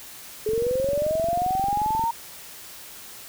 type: linear sweep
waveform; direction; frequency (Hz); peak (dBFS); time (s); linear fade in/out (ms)
sine; up; 422.5 to 932.3; -21; 0.46-2.11; 5
type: click train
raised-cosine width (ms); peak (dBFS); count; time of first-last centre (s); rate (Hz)
3; -22; 36; 0.49-2.039; 22.6
effects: white hiss -42 dBFS RMS until 3.28 s